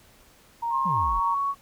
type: tone with tremolo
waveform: sine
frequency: 932.3 Hz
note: A#5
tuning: in tune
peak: -24 dBFS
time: 0.62-1.35 s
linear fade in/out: 10 ms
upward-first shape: triangle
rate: 3.4 Hz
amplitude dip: 50%
type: tone with pitch glide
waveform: sine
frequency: 1071 to 1115.2 Hz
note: C6 to C#6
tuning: +40 to +10 cents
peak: -23 dBFS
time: 0.7-1.55 s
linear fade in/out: 50 ms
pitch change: +70 cents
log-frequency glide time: 0.91-1.17 s
type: exponential sweep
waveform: triangle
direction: down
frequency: 204.5 to 36.18 Hz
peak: -27 dBFS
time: 0.85-1.2 s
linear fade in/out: 10 ms
effects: pink hiss -56 dBFS RMS until 1.61 s